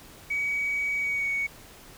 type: tone with pitch glide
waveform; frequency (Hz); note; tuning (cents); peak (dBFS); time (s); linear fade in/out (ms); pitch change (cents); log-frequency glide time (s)
sine; 2265 to 2230; C#7 to C#7; +37 to +10; -24; 0.3-1.47; 10; -27; 0.97-1.32
effects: tanh soft clip ceiling -21 dBFS + pink hiss -49 dBFS RMS until 1.97 s